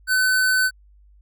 square tone, 1514 Hz, F#6, 39 cents sharp, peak -17 dBFS, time 0.07-0.71 s, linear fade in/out 50 ms, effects added 50 Hz sine -49 dBFS peak until 1.21 s

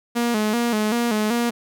sawtooth tone with vibrato, 224.9 Hz, A3, 38 cents sharp, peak -15 dBFS, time 0.15-1.51 s, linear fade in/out 20 ms, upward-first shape square, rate 2.6 Hz, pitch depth 93 cents each way, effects none

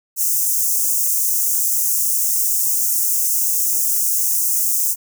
white high-pass noise, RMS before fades -18 dBFS, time 0.16-4.96 s, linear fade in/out 50 ms, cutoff 6000 Hz, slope 48 dB/octave, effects none

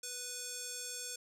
square tone with band-pass filter, 493.9 Hz, B4, in tune, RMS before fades -43 dBFS, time 0.03-1.16 s, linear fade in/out 5 ms, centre 7400 Hz, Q 2.3, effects none

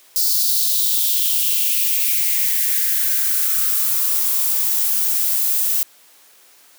violet noise with high-pass filter sweep, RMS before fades -18 dBFS, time 0.16-5.83 s, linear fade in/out 0 ms, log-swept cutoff 4800 to 560 Hz, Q 4.2, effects white hiss -50 dBFS RMS until 6.78 s + high-pass 300 Hz 12 dB/octave

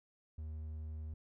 triangle tone, 77.78 Hz, D#2, in tune, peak -39 dBFS, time 0.38-1.14 s, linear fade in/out 5 ms, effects none

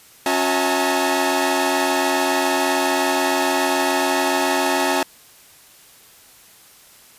sawtooth tone cluster, 275.1 / 363.1 / 643 / 838 / 905 Hz, C#4 / F#4 / E5 / G#5 / A5, -13 / -33 / -43 / +15 / +48 cents, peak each -20 dBFS, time 0.26-5.03 s, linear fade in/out 2 ms, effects white hiss -48 dBFS RMS until 7.18 s + resampled to 32000 Hz

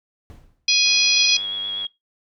brown noise with exponential decay, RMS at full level -38 dBFS, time 0.3-0.71 s, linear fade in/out 0 ms, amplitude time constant 88 ms
harmonic tone, 830.6 Hz, G#5, in tune, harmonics 3 / 4 / 5 / 6 / 7, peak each -20 / -22 / -20 / -19 / -23 dBFS, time 0.68-1.37 s, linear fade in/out 5 ms
click train, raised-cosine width 0.3 ms, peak -26 dBFS, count 100, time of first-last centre 0.86-1.85 s, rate 100 Hz
sine tone with vibrato, 3322 Hz, G#7, in tune, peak -24 dBFS, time 1.15-1.87 s, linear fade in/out 5 ms, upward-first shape sine, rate 8.2 Hz, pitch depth 22 cents each way
effects noise-tail reverb RT60 0.2 s tail -21 dB re dry

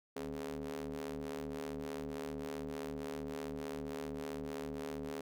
sawtooth ring-modulated tone, 75.4 Hz, D2, 46 cents sharp, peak -33 dBFS, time 0.16-5.21 s, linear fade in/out 5 ms, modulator 341 Hz, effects none

